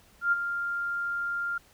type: tone with ADSR envelope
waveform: sine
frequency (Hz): 1396.9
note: F6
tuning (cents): 0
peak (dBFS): -19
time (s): 0.21-1.58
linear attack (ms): 110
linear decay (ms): 26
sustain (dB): -9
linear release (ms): 5
effects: pink hiss -59 dBFS RMS until 1.73 s